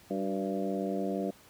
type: harmonic tone with a mistuned harmonic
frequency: 97.3 Hz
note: G2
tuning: 12 cents flat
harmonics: 2 / 3 / 4 / 5 / 6 / 7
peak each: -34 / -36 / -37 / -38 / -39 / -39 dBFS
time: 0.1-1.31 s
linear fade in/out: 10 ms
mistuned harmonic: 4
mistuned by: -51 cents
effects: pink hiss -57 dBFS RMS until 1.49 s + high-pass 60 Hz 12 dB/octave